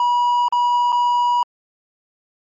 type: tone with dropouts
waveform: triangle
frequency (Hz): 969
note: B5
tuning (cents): -33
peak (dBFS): -12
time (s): 0-1.43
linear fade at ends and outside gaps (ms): 2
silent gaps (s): 0.483-0.524 / 0.921-0.926
effects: MP3 32 kbps